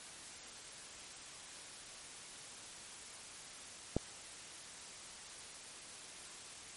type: click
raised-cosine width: 2 ms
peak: -18 dBFS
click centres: 3.966 s
effects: white hiss -51 dBFS RMS until 6.76 s + MP3 48 kbps